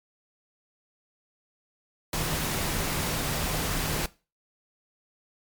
sine tone in noise, 155.56 Hz, D#3, in tune, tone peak -36 dBFS, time 2.13-4.06 s, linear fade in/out 2 ms, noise pink, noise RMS -29 dBFS, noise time 2.13-4.06 s, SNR -10 dB, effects noise-tail reverb RT60 0.3 s tail -19 dB re dry + MP3 96 kbps

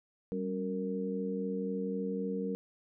harmonic tone with a mistuned harmonic, 92.4 Hz, F#2, 2 cents flat, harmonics 2 / 3 / 4 / 5, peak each -35 / -40 / -47 / -36 dBFS, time 0.32-2.55 s, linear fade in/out 0 ms, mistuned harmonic 2, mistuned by +79 cents, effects none

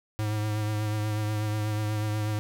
square tone with vibrato, 106.5 Hz, G#2, 44 cents sharp, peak -27 dBFS, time 0.19-2.39 s, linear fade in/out 0 ms, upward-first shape triangle, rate 8.2 Hz, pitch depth 31 cents each way, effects none

